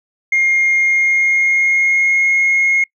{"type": "tone with pitch glide", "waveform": "sine", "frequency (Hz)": [2129, 2154], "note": ["C7", "C7"], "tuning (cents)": [30, 50], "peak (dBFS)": -9, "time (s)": [0.32, 2.84], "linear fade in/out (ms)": 5, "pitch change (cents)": 20, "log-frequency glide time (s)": [0.78, 2.28], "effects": ["noise-tail reverb RT60 0.1 s tail -26 dB re dry", "tanh soft clip ceiling -8 dBFS"]}